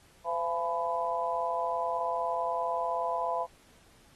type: harmonic tone with a mistuned harmonic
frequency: 170 Hz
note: F3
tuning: 46 cents flat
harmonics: 3 / 4 / 5 / 6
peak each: -36 / -32 / -37 / -32 dBFS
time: 0.24-3.47 s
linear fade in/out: 50 ms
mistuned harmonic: 6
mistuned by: -38 cents
effects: pink hiss -61 dBFS RMS until 4.15 s + AAC 32 kbps